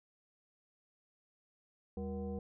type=tone with frequency modulation; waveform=sine; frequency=197.9 Hz; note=G3; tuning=17 cents sharp; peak=-37 dBFS; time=1.97-2.39 s; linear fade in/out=2 ms; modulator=277 Hz; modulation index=1.2; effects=none